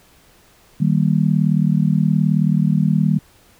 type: chord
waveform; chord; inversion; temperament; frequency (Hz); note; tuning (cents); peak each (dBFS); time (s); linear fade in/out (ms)
sine; Eb major; none; just; 155.56 / 194.45 / 233.3; Eb3 / G3 / Bb3; 0 / -14 / +2; -16 / -17 / -22; 0.8-3.19; 10
effects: pink hiss -52 dBFS RMS until 3.59 s